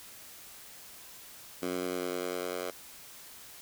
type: tone with high-pass filter sweep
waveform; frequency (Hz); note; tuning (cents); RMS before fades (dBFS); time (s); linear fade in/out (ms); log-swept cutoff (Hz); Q
10% pulse; 90.1; F#2; -45; -35; 1.62-2.71; 10; 270 to 520; 1.4
effects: white hiss -50 dBFS RMS until 3.61 s